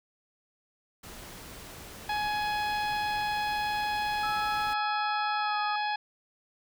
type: noise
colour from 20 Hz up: pink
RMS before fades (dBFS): -45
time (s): 1.03-4.74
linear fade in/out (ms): 10
type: harmonic tone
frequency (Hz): 839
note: G#5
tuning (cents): +17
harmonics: 1 / 2 / 3 / 4 / 5 / 6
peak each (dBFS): -29 / -35 / -39 / -41 / -43 / -45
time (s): 2.09-5.96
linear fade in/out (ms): 5
type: tone with pitch glide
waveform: sine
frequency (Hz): 1310 to 1251.6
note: E6 to D#6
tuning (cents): -11 to +10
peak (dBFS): -33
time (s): 4.23-5.76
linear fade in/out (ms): 5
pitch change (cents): -79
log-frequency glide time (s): 5.38-5.58
effects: none